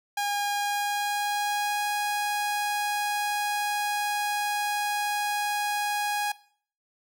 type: tone with pitch glide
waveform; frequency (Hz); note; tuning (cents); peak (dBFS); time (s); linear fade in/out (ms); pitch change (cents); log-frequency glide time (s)
sawtooth; 816 to 826.9; G#5 to G#5; -31 to -8; -22; 0.17-6.32; 5; +23; 0.52-1.82
effects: noise-tail reverb RT60 0.5 s tail -19 dB re dry